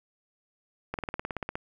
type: slowing click train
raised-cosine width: 0.5 ms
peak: -17 dBFS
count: 12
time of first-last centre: 0.94-1.555 s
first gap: 48 ms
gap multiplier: 1.03
effects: 9-bit